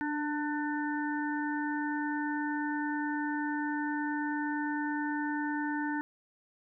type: harmonic tone with a mistuned harmonic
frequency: 298.3 Hz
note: D4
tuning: 27 cents sharp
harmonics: 1 / 3 / 5 / 6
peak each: -32 / -37 / -39 / -40 dBFS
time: 0.01-6.01 s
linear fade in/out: 0 ms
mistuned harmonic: 1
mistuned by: -18 cents
effects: none